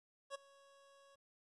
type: tone with ADSR envelope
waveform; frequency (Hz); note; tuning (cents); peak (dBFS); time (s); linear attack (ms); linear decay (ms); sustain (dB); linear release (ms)
25% pulse; 554.4; C#5; 0; -37; 0.3-1.16; 48; 13; -22; 15
effects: resampled to 24000 Hz + 13-bit